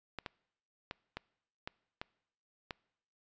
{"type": "clicks", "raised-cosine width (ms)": 0.3, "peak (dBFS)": -23, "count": 7, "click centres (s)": [0.187, 0.262, 0.911, 1.17, 1.675, 2.015, 2.708], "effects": ["noise-tail reverb RT60 0.8 s tail -25 dB re dry", "resampled to 16000 Hz"]}